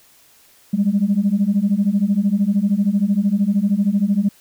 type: beating tone pair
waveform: sine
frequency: 194.4 / 207.4 Hz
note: G3 / G#3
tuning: -14 / -2 cents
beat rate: 13 Hz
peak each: -17 / -16 dBFS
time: 0.73-4.29 s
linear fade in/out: 10 ms
effects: tanh soft clip ceiling -8 dBFS + white hiss -52 dBFS RMS until 4.4 s